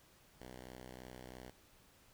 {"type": "tone", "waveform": "5% pulse", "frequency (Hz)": 63, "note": "B1", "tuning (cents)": 35, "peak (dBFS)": -39, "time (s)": [0.4, 1.51], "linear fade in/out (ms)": 10, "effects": ["pink hiss -66 dBFS RMS until 2.13 s"]}